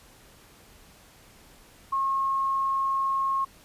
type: tone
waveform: sine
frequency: 1082 Hz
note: C#6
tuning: 42 cents flat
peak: -23 dBFS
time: 1.92-3.45 s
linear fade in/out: 10 ms
effects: pink hiss -54 dBFS RMS until 3.64 s + resampled to 32000 Hz